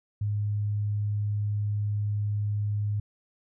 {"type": "tone", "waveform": "sine", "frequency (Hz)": 103.83, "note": "G#2", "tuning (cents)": 0, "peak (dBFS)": -25, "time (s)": [0.21, 3], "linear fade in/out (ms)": 5, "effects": []}